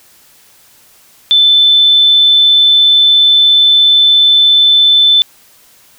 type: tone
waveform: sine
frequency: 3523 Hz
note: A7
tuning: 1 cent sharp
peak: -4 dBFS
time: 1.31-5.22 s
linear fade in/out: 0 ms
effects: white hiss -45 dBFS RMS until 5.98 s